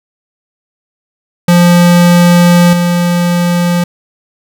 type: tone with level steps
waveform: square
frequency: 174.61 Hz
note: F3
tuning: in tune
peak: -4 / -9 dBFS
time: 1.48-3.84 s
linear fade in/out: 5 ms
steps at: 2.73 s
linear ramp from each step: 2 ms
effects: none